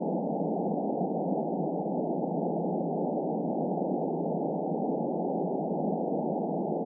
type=band-pass noise; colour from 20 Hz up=pink; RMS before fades=-30 dBFS; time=0-6.85 s; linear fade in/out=20 ms; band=160 to 840 Hz; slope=96 dB/octave; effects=none